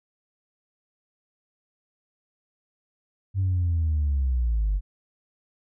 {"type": "linear sweep", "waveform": "sine", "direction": "down", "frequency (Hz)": [98, 46.35], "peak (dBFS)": -19, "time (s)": [3.34, 4.81], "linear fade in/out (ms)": 50, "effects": ["tanh soft clip ceiling -18 dBFS"]}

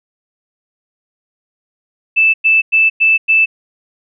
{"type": "tone bursts", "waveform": "sine", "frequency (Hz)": 2637, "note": "E7", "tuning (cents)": 0, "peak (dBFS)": -7, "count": 5, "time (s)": [2.16, 3.46], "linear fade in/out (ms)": 20, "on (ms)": 180, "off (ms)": 100, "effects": []}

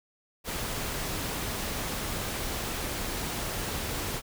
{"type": "noise", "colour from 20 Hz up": "pink", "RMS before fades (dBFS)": -33, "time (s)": [0.44, 4.22], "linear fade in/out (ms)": 50, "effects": []}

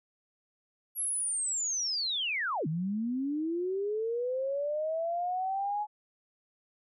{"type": "linear two-way sweep", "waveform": "sine", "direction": "down then up", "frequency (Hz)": [11460, 149.5, 847], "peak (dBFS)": -29, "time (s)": [0.95, 5.87], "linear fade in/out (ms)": 50, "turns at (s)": 2.67, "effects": []}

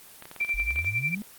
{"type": "clicks", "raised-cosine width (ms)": 0.3, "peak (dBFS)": -25, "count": 12, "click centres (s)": [0.224, 0.255, 0.314, 0.363, 0.411, 0.448, 0.493, 0.599, 0.707, 0.76, 0.79, 0.846]}
{"type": "tone with tremolo", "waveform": "sine", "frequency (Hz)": 2349, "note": "D7", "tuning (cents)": 0, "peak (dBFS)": -22, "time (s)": [0.4, 1.15], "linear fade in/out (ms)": 5, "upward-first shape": "sine", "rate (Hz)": 11, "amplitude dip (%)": 85}
{"type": "exponential sweep", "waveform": "sine", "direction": "up", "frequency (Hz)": [42.07, 217.9], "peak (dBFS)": -31, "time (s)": [0.54, 1.22], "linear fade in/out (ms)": 0}
{"effects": ["white hiss -49 dBFS RMS until 1.38 s", "Opus 24 kbps"]}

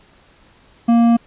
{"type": "tone with hard clipping", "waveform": "triangle", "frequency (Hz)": 233.6, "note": "A#3", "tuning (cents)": 4, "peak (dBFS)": -11, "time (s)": [0.88, 1.17], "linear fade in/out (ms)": 10, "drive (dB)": 12, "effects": ["pink hiss -51 dBFS RMS until 1.26 s", "resampled to 8000 Hz"]}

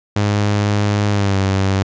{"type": "tone with pitch glide", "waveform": "sawtooth", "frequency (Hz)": [103.1, 96.75], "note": ["G#2", "G2"], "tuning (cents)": [-12, -22], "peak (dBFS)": -10, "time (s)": [0.16, 1.83], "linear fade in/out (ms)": 5, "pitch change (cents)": -110, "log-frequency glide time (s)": [1.1, 1.38], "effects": ["resampled to 16000 Hz"]}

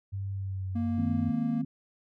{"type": "tone with pitch glide", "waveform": "sine", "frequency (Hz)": [98, 93.74], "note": ["G2", "F#2"], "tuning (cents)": [0, 23], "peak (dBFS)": -31, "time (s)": [0.12, 1.31], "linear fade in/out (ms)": 20, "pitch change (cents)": -77, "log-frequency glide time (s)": [0.32, 0.74]}
{"type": "tone", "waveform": "triangle", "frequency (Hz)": 233.1, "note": "A#3", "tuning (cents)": 0, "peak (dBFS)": -26, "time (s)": [0.75, 1.62], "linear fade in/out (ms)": 10}
{"type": "chord", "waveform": "sine", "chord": "Ab major", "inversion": "second", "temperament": "just", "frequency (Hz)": [155.74, 207.7, 259.6], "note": ["Eb3", "Ab3", "C4"], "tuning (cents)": [2, 0, -13], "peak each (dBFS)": [-34, -38, -33], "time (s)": [0.98, 1.65], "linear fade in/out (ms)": 5}
{"effects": []}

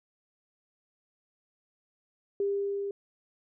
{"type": "tone with level ramp", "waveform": "sine", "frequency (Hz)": 400, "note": "G4", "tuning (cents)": 35, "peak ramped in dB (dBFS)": [-25, -31], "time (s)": [2.4, 2.91], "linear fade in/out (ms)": 2, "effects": []}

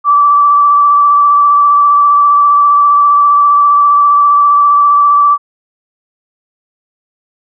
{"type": "tone with vibrato", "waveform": "sine", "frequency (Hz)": 1160, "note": "D6", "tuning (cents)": -22, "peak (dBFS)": -4, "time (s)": [0.04, 5.38], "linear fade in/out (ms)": 50, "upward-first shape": "square", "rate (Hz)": 15, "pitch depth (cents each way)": 12, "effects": []}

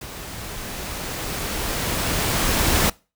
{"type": "noise with level ramp", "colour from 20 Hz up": "pink", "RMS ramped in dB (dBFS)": [-36, -18], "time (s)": [0.01, 2.9], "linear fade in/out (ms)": 5, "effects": ["noise-tail reverb RT60 0.3 s tail -23 dB re dry"]}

